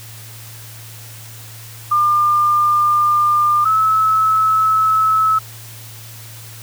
sine tone pair in turn, 1200 / 1297.5 Hz, D6 / E6, +37 / -28 cents, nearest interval minor second, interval 135 cents, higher second, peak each -11 dBFS, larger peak neither, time 1.91-3.65 / 3.65-5.39 s, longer neither, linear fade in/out 10 ms, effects added 112 Hz sine -36 dBFS peak until 6.62 s + white hiss -38 dBFS RMS until 6.62 s

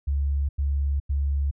sine tone bursts, 70.3 Hz, C#2, 25 cents sharp, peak -21 dBFS, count 3, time 0.07-1.512 s, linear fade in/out 10 ms, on 420 ms, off 91 ms, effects none

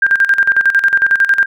sine tone with tremolo, 1594 Hz, G6, 28 cents sharp, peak -6 dBFS, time 0.02-1.46 s, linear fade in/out 5 ms, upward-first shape square, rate 11 Hz, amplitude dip 75%, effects none

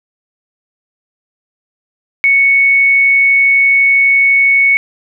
sine tone, 2217 Hz, C#7, in tune, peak -6 dBFS, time 2.24-4.77 s, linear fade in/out 0 ms, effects none

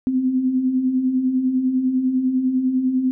sine beating tone pair, 249.5 / 259.5 Hz, B3 / C4, +18 / -14 cents, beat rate 10 Hz, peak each -26 / -17 dBFS, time 0.07-3.11 s, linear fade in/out 0 ms, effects none

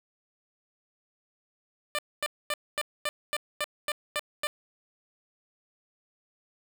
10% pulse tone bursts, 595 Hz, D5, 22 cents sharp, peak -19 dBFS, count 10, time 1.95-4.47 s, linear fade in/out 0 ms, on 36 ms, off 240 ms, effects none

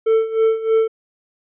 triangle tone with tremolo, 445.5 Hz, A4, 22 cents sharp, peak -9 dBFS, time 0.06-0.88 s, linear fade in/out 10 ms, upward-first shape sine, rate 3.2 Hz, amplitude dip 80%, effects resampled to 8000 Hz

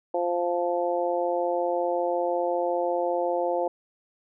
harmonic tone, 174.61 Hz, F3, in tune, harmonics 2 / 3 / 4 / 5, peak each -30 / -26 / -29 / -32 dBFS, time 0.14-3.68 s, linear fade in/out 5 ms, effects none

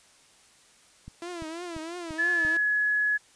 click train, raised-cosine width 5 ms, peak -29 dBFS, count 5, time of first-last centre 1.08-2.45 s, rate 2.92 Hz
sawtooth tone with vibrato, 334.9 Hz, E4, 27 cents sharp, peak -31 dBFS, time 1.22-2.57 s, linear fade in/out 2 ms, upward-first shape triangle, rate 3 Hz, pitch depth 130 cents each way
sine tone with pitch glide, 1717 to 1692.4 Hz, A6 to G#6, -43 to +32 cents, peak -22 dBFS, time 2.18-3.18 s, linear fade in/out 20 ms, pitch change -25 cents, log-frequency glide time 2.47-2.57 s
effects white hiss -58 dBFS RMS until 3.35 s + resampled to 22050 Hz

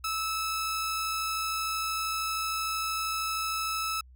sawtooth tone pair together, 1307 / 5175 Hz, E6 / E8, -15 / -33 cents, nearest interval 2 octaves, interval 2382 cents, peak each -26 / -35 dBFS, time 0.04-4.01 s, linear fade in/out 5 ms, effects added 63 Hz sine -50 dBFS peak until 4.15 s

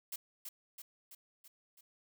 blue noise with echo, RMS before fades -41 dBFS, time 0.12-0.16 s, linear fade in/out 5 ms, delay 330 ms, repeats 5, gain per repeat -4 dB, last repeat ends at 1.81 s, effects none

